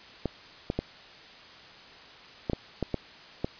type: clicks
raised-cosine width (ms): 2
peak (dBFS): -14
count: 8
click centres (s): 0.257 / 0.701 / 0.79 / 2.498 / 2.533 / 2.827 / 2.943 / 3.445
effects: white hiss -49 dBFS RMS until 3.59 s + resampled to 11025 Hz